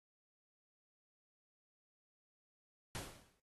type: noise with exponential decay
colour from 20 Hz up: pink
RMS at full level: -42 dBFS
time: 2.95-3.4 s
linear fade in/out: 0 ms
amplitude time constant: 96 ms
effects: AAC 32 kbps